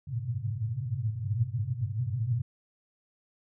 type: band-pass noise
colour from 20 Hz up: white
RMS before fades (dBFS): -31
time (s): 0.07-2.42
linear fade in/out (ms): 10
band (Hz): 100 to 130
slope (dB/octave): 96
effects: none